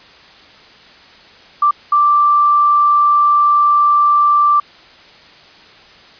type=tone bursts at uneven times; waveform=sine; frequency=1174.7 Hz; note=D6; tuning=in tune; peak=-8 dBFS; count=2; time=1.62-1.71 / 1.92-4.6 s; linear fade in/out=5 ms; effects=white hiss -42 dBFS RMS until 6.19 s + resampled to 11025 Hz